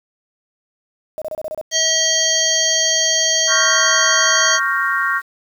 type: tone bursts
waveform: sine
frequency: 622.3 Hz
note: D#5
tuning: in tune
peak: -22 dBFS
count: 7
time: 1.18-1.613 s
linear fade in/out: 0 ms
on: 37 ms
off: 29 ms
type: harmonic tone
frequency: 642 Hz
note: E5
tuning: 46 cents flat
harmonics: 1 / 3 / 5 / 7 / 9 / 10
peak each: -24 / -23 / -21 / -20 / -21 / -19 dBFS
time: 1.71-4.6 s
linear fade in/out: 50 ms
type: chord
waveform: sine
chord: G half-diminished seventh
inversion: second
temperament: equal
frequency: 1108.7 / 1396.9 / 1568 / 1864.7 Hz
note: Db6 / F6 / G6 / Bb6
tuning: 0 / 0 / 0 / 0 cents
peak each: -21 dBFS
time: 3.47-5.22 s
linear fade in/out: 50 ms
effects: 7-bit